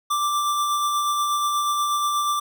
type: tone with tremolo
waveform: square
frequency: 1176 Hz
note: D6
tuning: 2 cents sharp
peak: -20 dBFS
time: 0.1-2.4 s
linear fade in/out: 10 ms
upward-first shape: sine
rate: 8.3 Hz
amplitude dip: 25%
effects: none